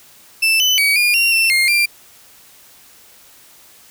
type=tone with pitch steps; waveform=35% pulse; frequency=2651 / 3012 / 2265 / 2423 / 2754 / 2688 / 2126 / 2377 Hz; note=E7 / F#7 / C#7 / D#7 / F7 / E7 / C7 / D7; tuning=+9 / +30 / +37 / -47 / -25 / +33 / +27 / +20 cents; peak=-10 dBFS; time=0.42-1.86 s; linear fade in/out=10 ms; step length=180 ms; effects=white hiss -46 dBFS RMS until 3.9 s